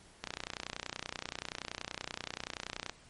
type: click train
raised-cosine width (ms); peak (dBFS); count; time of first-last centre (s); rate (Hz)
0.2; -19; 82; 0.24-2.896; 30.5
effects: pink hiss -59 dBFS RMS until 3.09 s + MP3 48 kbps